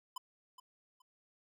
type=tone with echo; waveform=square; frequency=1014 Hz; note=B5; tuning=45 cents sharp; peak=-40 dBFS; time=0.16-0.18 s; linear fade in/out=5 ms; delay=420 ms; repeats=2; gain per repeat=-12 dB; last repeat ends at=1.02 s; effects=none